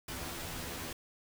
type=noise with comb filter; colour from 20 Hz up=pink; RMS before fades=-41 dBFS; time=0.08-0.93 s; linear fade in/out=5 ms; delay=12 ms; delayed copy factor=+0.85; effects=none